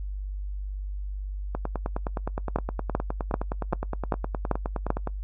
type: two click trains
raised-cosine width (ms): 1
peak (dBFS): -15 / -9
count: 35 / 7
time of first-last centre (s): 1.55-5.073 / 2.56-4.904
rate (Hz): 9.65 / 2.56
effects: noise-tail reverb RT60 0.1 s tail -22 dB re dry + added 49 Hz sine -30 dBFS peak until 5.23 s